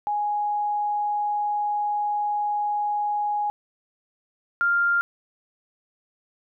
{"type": "tone pair in turn", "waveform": "sine", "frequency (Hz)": [830.6, 1396.9], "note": ["G#5", "F6"], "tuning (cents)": [0, 0], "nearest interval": "major sixth", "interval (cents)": 900, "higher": "second", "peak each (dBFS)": [-22, -18], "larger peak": "second", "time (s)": [[0.07, 3.5], [4.61, 5.01]], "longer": "first", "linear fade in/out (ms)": 0, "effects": []}